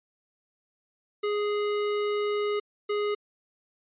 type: tone bursts at uneven times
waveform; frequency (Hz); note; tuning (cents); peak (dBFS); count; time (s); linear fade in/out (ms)
square; 415.3; G#4; 0; -26; 2; 1.23-2.6 / 2.89-3.15; 10
effects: resampled to 8000 Hz